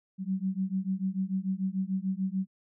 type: beating tone pair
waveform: sine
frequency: 186.7 / 193.5 Hz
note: F#3 / G3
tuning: +16 / -22 cents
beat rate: 6.8 Hz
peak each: -31 dBFS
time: 0.18-2.47 s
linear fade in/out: 50 ms
effects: none